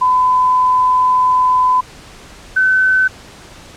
sine tone pair in turn, 1009 / 1520.5 Hz, B5 / F#6, +37 / +47 cents, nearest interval perfect fifth, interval 710 cents, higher second, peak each -9 dBFS, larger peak neither, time 0.01-1.81 / 2.56-3.08 s, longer first, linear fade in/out 10 ms, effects pink hiss -38 dBFS RMS until 3.76 s + low-pass 8000 Hz 12 dB/octave

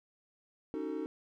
triangle chord, D# half-diminished seventh, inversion third, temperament just, 280 / 311.1 / 373.4 / 448 Hz, C#4 / D#4 / F#4 / A4, +18 / 0 / +16 / +31 cents, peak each -40 / -36 / -40 / -39 dBFS, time 0.74-1.06 s, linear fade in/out 0 ms, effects none

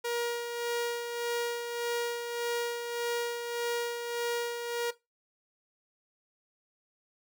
sawtooth tone with tremolo, 474.4 Hz, A#4, 30 cents sharp, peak -25 dBFS, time 0.04-4.91 s, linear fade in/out 10 ms, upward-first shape sine, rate 1.7 Hz, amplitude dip 50%, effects noise-tail reverb RT60 0.2 s tail -17 dB re dry

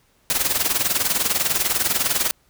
white noise with tremolo, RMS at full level -18 dBFS, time 0.3-2.31 s, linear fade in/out 0 ms, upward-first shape sine, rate 20 Hz, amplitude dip 75%, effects pink hiss -61 dBFS RMS until 2.49 s

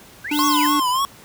sine exponential two-way sweep, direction up then down, 1480 to 6720 to 1586 Hz, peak -26 dBFS, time 0.24-0.67 s, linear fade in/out 10 ms, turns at 0.46 s
square tone, 295.8 Hz, D4, 13 cents sharp, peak -20 dBFS, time 0.31-0.8 s, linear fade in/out 5 ms
violet noise, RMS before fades -29 dBFS, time 0.31-0.76 s, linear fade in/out 50 ms
square tone with vibrato, 1046.5 Hz, C6, in tune, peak -18 dBFS, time 0.39-1.05 s, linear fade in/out 0 ms, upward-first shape triangle, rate 3.5 Hz, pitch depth 120 cents each way
effects pink hiss -45 dBFS RMS until 1.24 s + high-pass 60 Hz 12 dB/octave

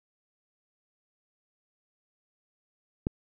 click, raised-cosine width 3 ms, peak -14 dBFS, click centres 3.069 s, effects none

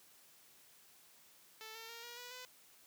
5% pulse tone with pitch steps, 440 / 451.8 / 464 / 476.5 / 489.3 / 502.5 Hz, A4 / A4 / A#4 / A#4 / B4 / B4, 0 / +46 / -8 / +38 / -16 / +30 cents, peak -37 dBFS, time 1.61-2.45 s, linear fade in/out 0 ms, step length 140 ms, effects white hiss -64 dBFS RMS until 2.86 s + high-pass 100 Hz 12 dB/octave

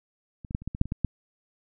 clicks, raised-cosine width 5 ms, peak -28 / -24 / -14 / -30 / -18 / -21 / -7 / -24 / -16 / -11 dBFS, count 10, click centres 0.448 / 0.509 / 0.549 / 0.62 / 0.676 / 0.749 / 0.814 / 0.856 / 0.921 / 1.047 s, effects none

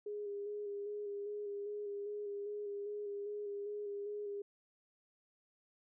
sine tone with vibrato, 410 Hz, G#4, 22 cents flat, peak -39 dBFS, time 0.06-4.42 s, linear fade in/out 5 ms, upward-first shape square, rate 2.5 Hz, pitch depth 22 cents each way, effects none

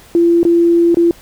sine tone with dropouts, 340.4 Hz, F4, 44 cents flat, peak -7 dBFS, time 0.15-1.11 s, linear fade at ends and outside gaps 1 ms, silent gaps 0.431-0.451 / 0.945-0.97 s, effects pink hiss -42 dBFS RMS until 1.21 s

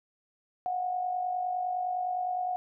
sine tone with amplitude modulation, 729 Hz, F#5, 26 cents flat, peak -26 dBFS, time 0.66-2.56 s, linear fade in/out 0 ms, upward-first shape sine, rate 49.8 Hz, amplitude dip 50%, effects none

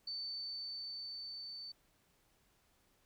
sine tone with level ramp, 4534 Hz, C#8, 38 cents sharp, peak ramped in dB -39 to -45 dBFS, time 0.07-1.72 s, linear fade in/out 5 ms, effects pink hiss -73 dBFS RMS until 3.05 s

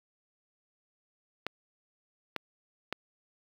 clicks, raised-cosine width 0.3 ms, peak -16 dBFS, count 3, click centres 1.466 / 2.363 / 2.926 s, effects high-pass 150 Hz 12 dB/octave + 7-bit

